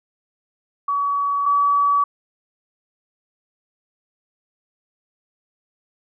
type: tone pair in turn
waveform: sine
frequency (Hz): 1134 / 1141.9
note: C#6 / D6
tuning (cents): +39 / -49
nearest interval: unison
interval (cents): 12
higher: second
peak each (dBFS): -18 / -14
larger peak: second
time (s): 0.88-1.46 / 1.46-2.04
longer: neither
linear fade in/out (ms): 5
effects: none